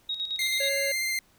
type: tone with tremolo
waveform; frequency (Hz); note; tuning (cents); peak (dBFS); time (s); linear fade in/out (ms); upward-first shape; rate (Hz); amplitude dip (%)
sine; 3777; A#7; +22; -27; 0.09-0.69; 5; square; 9.2; 60
type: tone with vibrato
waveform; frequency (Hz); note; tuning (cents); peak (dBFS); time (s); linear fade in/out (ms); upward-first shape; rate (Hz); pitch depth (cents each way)
sawtooth; 2093; C7; 0; -23; 0.39-1.19; 2; sine; 16; 14
type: harmonic tone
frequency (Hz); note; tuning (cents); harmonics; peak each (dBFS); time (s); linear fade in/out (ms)
554.4; C#5; 0; 1 / 3 / 5 / 7 / 8; -29 / -39 / -43 / -46 / -47; 0.6-0.92; 5
effects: pink hiss -62 dBFS RMS until 1.38 s